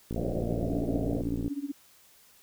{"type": "click train", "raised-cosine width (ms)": 3, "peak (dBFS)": -21, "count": 80, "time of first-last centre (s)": [0.11, 1.479], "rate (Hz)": 57.7}
{"type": "low-pass noise", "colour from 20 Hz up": "white", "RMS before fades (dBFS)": -34, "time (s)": [0.16, 1.21], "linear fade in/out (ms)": 2, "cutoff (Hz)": 700, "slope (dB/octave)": 96}
{"type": "tone with tremolo", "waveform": "sine", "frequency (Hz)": 283, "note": "C#4", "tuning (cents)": 36, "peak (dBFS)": -28, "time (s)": [0.63, 1.72], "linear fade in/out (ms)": 10, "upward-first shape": "sine", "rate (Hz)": 16, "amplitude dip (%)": 90}
{"effects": ["white hiss -59 dBFS RMS until 2.42 s"]}